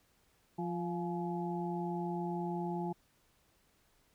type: harmonic tone with a mistuned harmonic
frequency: 174.61 Hz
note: F3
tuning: in tune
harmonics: 1 / 2 / 4 / 5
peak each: -37 / -39 / -45 / -41 dBFS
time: 0.58-2.93 s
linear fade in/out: 10 ms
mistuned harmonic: 5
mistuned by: -50 cents
effects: pink hiss -71 dBFS RMS until 4.14 s